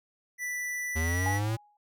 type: tone with pitch glide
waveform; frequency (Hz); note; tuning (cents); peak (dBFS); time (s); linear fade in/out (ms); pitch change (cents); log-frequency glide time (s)
square; 1975.5 to 1948.3; B6 to B6; 0 to -24; -32; 0.38-1.41; 50; -24; 1.04-1.11
type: exponential sweep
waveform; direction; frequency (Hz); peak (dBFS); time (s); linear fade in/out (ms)
square; up; 77.78 to 114.5; -28; 0.95-1.57; 20
type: tone with exponential decay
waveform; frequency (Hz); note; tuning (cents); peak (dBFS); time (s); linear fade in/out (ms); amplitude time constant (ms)
sine; 830; G#5; -1; -27; 1.26-1.77; 2; 110
effects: none